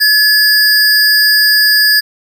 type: tone pair together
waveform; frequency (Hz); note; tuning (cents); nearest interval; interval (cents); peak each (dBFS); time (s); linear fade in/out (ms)
square; 1710 / 4837; A6 / D#8; -50 / -50; octave + tritone; 1800; -10; 0-2.01; 20
effects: none